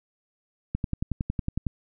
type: click train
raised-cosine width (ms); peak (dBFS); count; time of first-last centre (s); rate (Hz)
5; -14; 11; 0.75-1.667; 10.9
effects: none